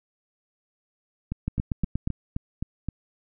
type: two click trains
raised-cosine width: 5 ms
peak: -16 / -13 dBFS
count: 7 / 6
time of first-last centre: 1.32-2.887 / 1.48-2.075 s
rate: 3.83 / 8.41 Hz
effects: none